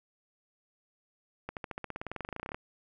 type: accelerating click train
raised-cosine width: 0.5 ms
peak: -22 dBFS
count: 23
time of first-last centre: 1.49-2.545 s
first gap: 78 ms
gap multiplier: 0.95
effects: none